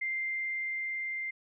sine tone with level ramp, 2094 Hz, C7, 1 cent sharp, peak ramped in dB -30 to -33 dBFS, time 0.01-1.31 s, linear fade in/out 10 ms, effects none

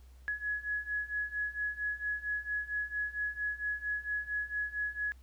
sine beating tone pair, 1683 / 1687.4 Hz, G#6 / G#6, +23 / +27 cents, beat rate 4.4 Hz, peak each -37 / -35 dBFS, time 0.28-5.12 s, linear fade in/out 0 ms, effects added 63 Hz sine -52 dBFS peak until 5.22 s + pink hiss -68 dBFS RMS until 5.22 s

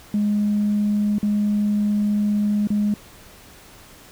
sine tone with dropouts, 207.7 Hz, G#3, in tune, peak -16 dBFS, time 0.14-2.94 s, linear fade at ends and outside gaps 2 ms, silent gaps 1.184-1.229 / 2.672-2.703 s, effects tanh soft clip ceiling -13 dBFS + pink hiss -46 dBFS RMS until 4.11 s

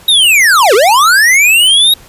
square linear two-way sweep, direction down then up, 3826 to 370 to 3826 Hz, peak -5 dBFS, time 0.08-1.94 s, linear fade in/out 5 ms, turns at 0.74 s, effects pink hiss -39 dBFS RMS until 2.08 s + resampled to 32000 Hz

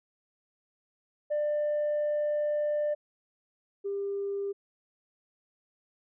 sine tone pair in turn, 595 / 399 Hz, D5 / G4, +22 / +31 cents, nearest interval perfect fifth, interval 691 cents, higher first, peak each -24 / -29 dBFS, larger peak first, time 1.3-2.95 / 3.84-4.53 s, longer first, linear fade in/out 20 ms, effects tanh soft clip ceiling -24 dBFS

